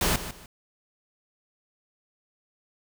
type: noise with echo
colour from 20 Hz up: pink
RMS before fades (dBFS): -24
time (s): 0.01-0.16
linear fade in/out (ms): 2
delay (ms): 150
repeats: 2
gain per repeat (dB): -12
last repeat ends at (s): 0.46
effects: none